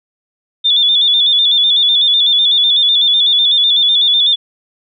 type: tone with vibrato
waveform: sine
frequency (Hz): 3504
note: A7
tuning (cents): -8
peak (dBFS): -8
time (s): 0.64-4.36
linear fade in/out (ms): 20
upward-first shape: square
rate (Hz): 8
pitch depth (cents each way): 48
effects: none